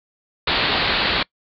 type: low-pass noise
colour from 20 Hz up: white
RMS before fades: -20 dBFS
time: 0.47-1.23 s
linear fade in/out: 5 ms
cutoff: 4500 Hz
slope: 96 dB/octave
effects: noise-tail reverb RT60 0.1 s tail -24 dB re dry